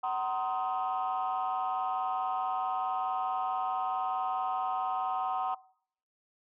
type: chord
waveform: sine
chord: C half-diminished seventh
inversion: second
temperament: just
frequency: 753.5 / 941.9 / 1046.5 / 1255.8 Hz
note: Gb5 / Bb5 / C6 / Eb6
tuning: +31 / +18 / 0 / +16 cents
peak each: -31 / -36 / -35 / -36 dBFS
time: 0.03-5.55 s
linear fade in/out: 10 ms
effects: noise-tail reverb RT60 0.6 s tail -22 dB re dry + tanh soft clip ceiling -23 dBFS